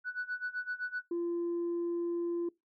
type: tone with tremolo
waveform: sine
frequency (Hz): 1483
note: F#6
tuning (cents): +4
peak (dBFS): -30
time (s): 0.04-1.03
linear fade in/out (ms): 50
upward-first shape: sine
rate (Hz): 7.8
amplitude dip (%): 90
type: tone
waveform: sine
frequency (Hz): 343.4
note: F4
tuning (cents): -29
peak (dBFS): -29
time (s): 1.11-2.49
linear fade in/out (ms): 5
effects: noise-tail reverb RT60 0.2 s tail -24 dB re dry + tanh soft clip ceiling -29 dBFS